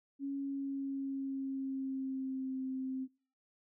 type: tone with pitch glide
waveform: sine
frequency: 277.2 to 261.9 Hz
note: C#4 to C4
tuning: 0 to +2 cents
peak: -35 dBFS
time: 0.19-3.08 s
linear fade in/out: 50 ms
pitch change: -98 cents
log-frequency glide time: 0.35-2.62 s
effects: noise-tail reverb RT60 0.4 s tail -23 dB re dry